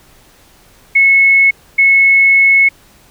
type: tone bursts at uneven times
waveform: sine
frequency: 2192 Hz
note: C#7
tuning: 20 cents flat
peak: -5 dBFS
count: 2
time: 0.95-1.51 / 1.78-2.69 s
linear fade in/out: 10 ms
effects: pink hiss -46 dBFS RMS until 3.1 s